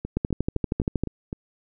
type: two click trains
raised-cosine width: 3 ms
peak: -10 / -17 dBFS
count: 12 / 6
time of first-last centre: 0.17-1.036 / 0.05-1.329 s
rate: 12.7 / 3.91 Hz
effects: none